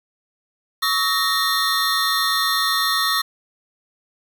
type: tone cluster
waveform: square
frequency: 1124 / 1292 / 1856 / 3600 / 4199 Hz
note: C#6 / E6 / A#6 / A7 / C8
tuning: +24 / -35 / -8 / +39 / +5 cents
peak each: -25 dBFS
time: 0.82-3.22 s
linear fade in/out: 10 ms
effects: 7-bit